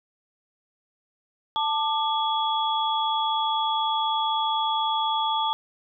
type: tone cluster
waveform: sine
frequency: 885 / 1190 / 3359 Hz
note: A5 / D6 / G#7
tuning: +10 / +22 / +19 cents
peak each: -24 / -29 / -28 dBFS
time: 1.56-5.53 s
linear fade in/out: 0 ms
effects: none